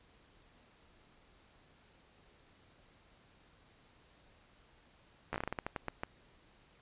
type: slowing click train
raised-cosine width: 0.5 ms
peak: -21 dBFS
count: 13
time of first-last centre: 5.33-6.035 s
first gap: 13 ms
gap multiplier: 1.25
effects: pink hiss -65 dBFS RMS until 6.81 s + resampled to 8000 Hz